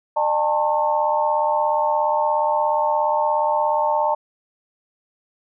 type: tone cluster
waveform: sine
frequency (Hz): 603 / 822 / 899 / 1078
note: D5 / G#5 / A5 / C#6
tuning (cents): +46 / -18 / +37 / -49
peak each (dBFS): -22 / -26 / -19 / -28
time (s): 0.16-4.15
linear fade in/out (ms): 10
effects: none